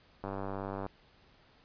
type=click train; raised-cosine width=1 ms; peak=-24 dBFS; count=62; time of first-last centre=0.24-0.864 s; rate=97.8 Hz; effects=pink hiss -63 dBFS RMS until 1.64 s + resampled to 11025 Hz